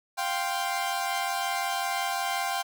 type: chord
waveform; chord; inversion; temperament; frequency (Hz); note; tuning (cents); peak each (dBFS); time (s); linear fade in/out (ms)
sawtooth; F suspended second; none; equal; 698.5 / 784 / 1046.5; F5 / G5 / C6; 0 / 0 / 0; -29 / -26 / -30; 0.17-2.63; 20
effects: none